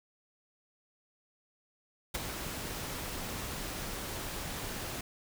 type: noise with ADSR envelope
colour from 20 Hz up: pink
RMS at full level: -30 dBFS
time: 2.14-5.01 s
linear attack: 11 ms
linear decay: 14 ms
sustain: -9 dB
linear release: 4 ms
effects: none